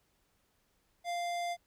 sine tone with hard clipping, 696 Hz, F5, 6 cents flat, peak -35 dBFS, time 1.04-1.57 s, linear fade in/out 50 ms, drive 18 dB, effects pink hiss -74 dBFS RMS until 1.66 s

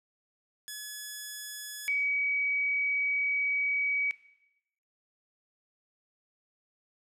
5% pulse / sine tone pair in turn, 1700 / 2269 Hz, G#6 / C#7, +40 / +40 cents, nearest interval perfect fourth, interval 500 cents, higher second, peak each -26 dBFS, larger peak neither, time 0.68-1.88 / 1.88-4.11 s, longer second, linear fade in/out 0 ms, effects noise-tail reverb RT60 0.9 s tail -17 dB re dry + low-pass 11000 Hz 12 dB/octave

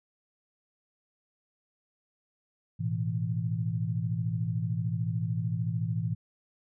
sine chord, A suspended second, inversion none, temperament equal, 110 / 123.47 / 164.81 Hz, A2 / B2 / E3, 0 / 0 / 0 cents, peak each -31 / -33 / -32 dBFS, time 2.79-6.15 s, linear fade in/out 20 ms, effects none

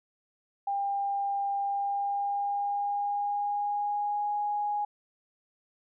sine tone with pitch glide, 799 to 827.7 Hz, G5 to G#5, +33 to -6 cents, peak -27 dBFS, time 0.67-4.85 s, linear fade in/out 5 ms, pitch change +61 cents, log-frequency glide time 1.58-4.32 s, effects none

